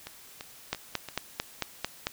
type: two click trains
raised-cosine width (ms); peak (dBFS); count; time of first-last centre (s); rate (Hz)
0.2; -21 / -11; 4 / 7; 0.07-1.087 / 0.73-2.069; 2.95 / 4.48
effects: white hiss -51 dBFS RMS until 2.12 s